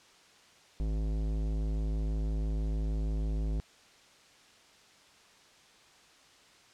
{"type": "tone with tanh clipping", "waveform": "sine", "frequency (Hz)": 53.1, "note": "G#1", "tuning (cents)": 39, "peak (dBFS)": -31, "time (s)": [0.8, 3.6], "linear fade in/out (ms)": 0, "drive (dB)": 17, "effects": ["white hiss -59 dBFS RMS until 6.73 s", "low-pass 6000 Hz 12 dB/octave"]}